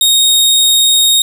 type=tone; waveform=sawtooth; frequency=3729 Hz; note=A#7; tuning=in tune; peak=-4 dBFS; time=0.01-1.22 s; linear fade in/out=2 ms; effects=none